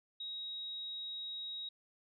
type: tone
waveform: sine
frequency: 3800 Hz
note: A#7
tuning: 33 cents sharp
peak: -40 dBFS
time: 0.2-1.69 s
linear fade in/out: 5 ms
effects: none